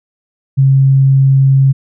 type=tone; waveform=sine; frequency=135.3 Hz; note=C#3; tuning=42 cents flat; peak=-5 dBFS; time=0.57-1.73 s; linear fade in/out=20 ms; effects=none